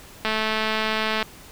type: click train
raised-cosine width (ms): 0.3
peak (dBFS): -8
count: 214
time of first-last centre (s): 0.25-1.227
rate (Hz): 218
effects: pink hiss -45 dBFS RMS until 1.51 s